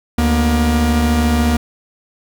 45% pulse tone pair together, 74.5 / 237.4 Hz, D2 / A#3, +25 / +32 cents, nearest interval octave + minor sixth, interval 2007 cents, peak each -15 dBFS, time 0.18-1.57 s, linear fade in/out 5 ms, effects none

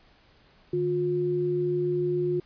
sine tone pair together, 150.1 / 357 Hz, D3 / F4, +38 / +38 cents, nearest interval octave + minor third, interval 1500 cents, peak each -31 / -24 dBFS, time 0.73-2.4 s, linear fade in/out 5 ms, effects pink hiss -59 dBFS RMS until 2.45 s + resampled to 11025 Hz

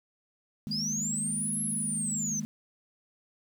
sine chord, D# suspended fourth, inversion none, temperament equal, 155.56 / 207.7 / 233.1 Hz, D#3 / G#3 / A#3, 0 / 0 / 0 cents, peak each -38 / -35 / -38 dBFS, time 0.67-2.45 s, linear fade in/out 0 ms
sine linear two-way sweep, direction up then down, 4754 to 11175 to 5960 Hz, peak -29 dBFS, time 0.71-2.4 s, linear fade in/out 5 ms, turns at 1.62 s
effects tanh soft clip ceiling -22 dBFS + 9-bit

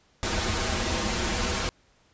pink noise with comb filter, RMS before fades -27 dBFS, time 0.23-1.69 s, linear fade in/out 0 ms, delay 7 ms, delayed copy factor -0.95, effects pink hiss -63 dBFS RMS until 2.13 s + resampled to 16000 Hz

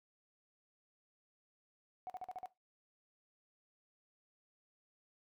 sine tone bursts, 740 Hz, F#5, in tune, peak -40 dBFS, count 6, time 2.07-2.458 s, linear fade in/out 0 ms, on 28 ms, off 44 ms, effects noise-tail reverb RT60 0.2 s tail -18 dB re dry + tanh soft clip ceiling -36 dBFS

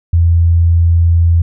sine tone, 84.4 Hz, E2, 41 cents sharp, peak -6 dBFS, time 0.13-1.42 s, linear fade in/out 5 ms, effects none

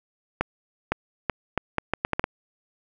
accelerating click train, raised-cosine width 0.5 ms, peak -7 dBFS, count 10, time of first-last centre 0.41-2.241 s, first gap 510 ms, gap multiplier 0.74, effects none

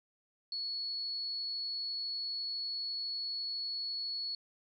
sine tone, 4386 Hz, C#8, 19 cents flat, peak -35 dBFS, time 0.52-4.35 s, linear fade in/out 2 ms, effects none

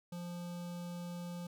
square tone with notch filter, 174.61 Hz, F3, in tune, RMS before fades -43 dBFS, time 0.12-1.47 s, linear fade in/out 5 ms, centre 1900 Hz, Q 1.6, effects none

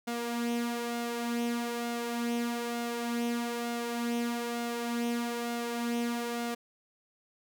sawtooth tone with flanger, 236.7 Hz, A#3, 27 cents sharp, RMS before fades -33 dBFS, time 0.07-6.55 s, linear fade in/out 10 ms, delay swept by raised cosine 1.4 to 3.9 ms, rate 1.1 Hz, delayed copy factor +0.5, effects none

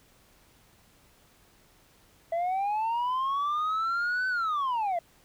sine linear two-way sweep, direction up then down, 659.3 to 1526 to 659.3 Hz, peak -23 dBFS, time 2.32-4.99 s, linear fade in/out 5 ms, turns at 4.28 s, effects tanh soft clip ceiling -25 dBFS + pink hiss -61 dBFS RMS until 5.24 s

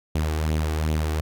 sawtooth tone with flanger, 77.78 Hz, D#2, in tune, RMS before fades -24 dBFS, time 0.15-1.21 s, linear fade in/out 5 ms, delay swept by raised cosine 0.29 to 2.69 ms, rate 2.6 Hz, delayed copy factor +0.55, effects none

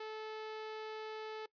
sawtooth tone, 434.9 Hz, A4, 20 cents flat, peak -38 dBFS, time 0-1.46 s, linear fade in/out 5 ms, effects noise-tail reverb RT60 0.1 s tail -21 dB re dry + resampled to 11025 Hz

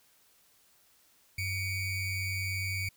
square ring-modulated tone, 1174.7 Hz, D6, in tune, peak -29 dBFS, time 1.38-2.89 s, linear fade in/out 5 ms, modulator 1080 Hz, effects white hiss -65 dBFS RMS until 2.96 s

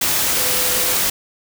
sine tone in noise, 503 Hz, B4, 32 cents sharp, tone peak -29 dBFS, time 0.36-0.94 s, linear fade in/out 5 ms, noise white, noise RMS -18 dBFS, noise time 0.01-1.1 s, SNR -14 dB, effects none

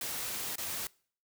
white noise with dropouts, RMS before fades -37 dBFS, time 0.01-0.87 s, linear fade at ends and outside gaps 2 ms, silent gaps 0.557-0.581 s, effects noise-tail reverb RT60 0.5 s tail -24 dB re dry

